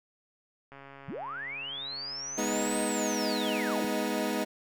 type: click train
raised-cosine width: 0.5 ms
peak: -33 dBFS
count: 293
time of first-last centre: 0.72-2.836 s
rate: 138 Hz
type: linear two-way sweep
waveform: sine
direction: up then down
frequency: 109.1 to 8500 to 122.2 Hz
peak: -35 dBFS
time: 1.08-3.85 s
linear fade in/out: 5 ms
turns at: 2.83 s
type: chord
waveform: 20% pulse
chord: G# minor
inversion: none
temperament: equal with one note detuned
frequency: 207.7 / 246.9 / 313.7 Hz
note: G#3 / B3 / D#4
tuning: 0 / 0 / +14 cents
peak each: -28 dBFS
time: 2.37-4.45 s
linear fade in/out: 20 ms
effects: none